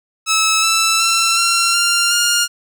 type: tone with pitch steps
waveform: 10% pulse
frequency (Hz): 1300 / 1322 / 1344.3 / 1367 / 1390.1 / 1413.6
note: E6 / E6 / E6 / F6 / F6 / F6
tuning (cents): -24 / +5 / +34 / -37 / -8 / +21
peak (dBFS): -4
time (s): 0.26-2.48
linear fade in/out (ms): 50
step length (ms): 370
effects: none